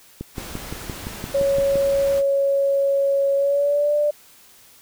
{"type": "click train", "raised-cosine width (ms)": 3, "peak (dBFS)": -16, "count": 10, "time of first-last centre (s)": [0.21, 1.756], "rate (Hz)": 5.82}
{"type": "noise", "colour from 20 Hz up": "pink", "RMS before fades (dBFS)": -35, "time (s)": [0.34, 2.23], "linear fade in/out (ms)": 50}
{"type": "tone with pitch glide", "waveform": "sine", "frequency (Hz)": [554.4, 590.8], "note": ["C#5", "D5"], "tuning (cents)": [0, 10], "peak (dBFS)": -16, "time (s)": [1.34, 4.11], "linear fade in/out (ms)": 10, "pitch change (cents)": 110, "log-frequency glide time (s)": [3.36, 3.94]}
{"effects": ["white hiss -50 dBFS RMS until 4.81 s"]}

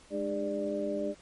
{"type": "tone cluster", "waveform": "sine", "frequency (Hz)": [208.3, 303.6, 405.3, 591], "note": ["G#3", "D#4", "G#4", "D5"], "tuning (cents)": [5, -42, -42, 11], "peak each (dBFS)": [-37, -36, -36, -33], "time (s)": [0.1, 1.15], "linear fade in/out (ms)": 50, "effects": ["pink hiss -57 dBFS RMS until 1.21 s", "MP3 48 kbps"]}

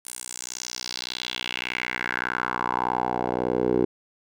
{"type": "tone with band-pass filter sweep", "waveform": "10% pulse", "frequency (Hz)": 61.74, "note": "B1", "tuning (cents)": 0, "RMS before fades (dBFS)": -28, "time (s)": [0.05, 3.85], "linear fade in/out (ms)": 5, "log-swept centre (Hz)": [10000, 390], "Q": 3.2, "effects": []}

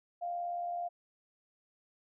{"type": "tone with amplitude modulation", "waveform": "sine", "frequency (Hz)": 698.5, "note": "F5", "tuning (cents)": 0, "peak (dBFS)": -32, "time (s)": [0.21, 0.89], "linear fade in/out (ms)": 20, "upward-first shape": "sine", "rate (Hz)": 78.4, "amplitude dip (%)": 40, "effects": []}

